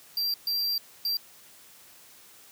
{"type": "tone bursts at uneven times", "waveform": "square", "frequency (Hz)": 4723, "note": "D8", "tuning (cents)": 9, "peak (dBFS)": -26, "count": 3, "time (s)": [[0.17, 0.34], [0.47, 0.78], [1.05, 1.17]], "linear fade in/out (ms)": 2, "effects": ["white hiss -53 dBFS RMS until 2.51 s", "high-pass 80 Hz 12 dB/octave"]}